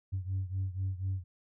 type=beating tone pair; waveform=sine; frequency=93.7 / 97.8 Hz; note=F#2 / G2; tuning=+22 / -4 cents; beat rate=4.1 Hz; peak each=-32 / -35 dBFS; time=0.12-1.24 s; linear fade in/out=20 ms; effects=tanh soft clip ceiling -27 dBFS